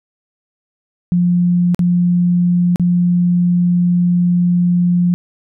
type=tone with dropouts; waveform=sine; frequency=176.2 Hz; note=F3; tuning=16 cents sharp; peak=-10 dBFS; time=1.12-5.14 s; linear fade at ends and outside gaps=0 ms; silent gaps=1.746-1.792 / 2.759-2.797 s; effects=none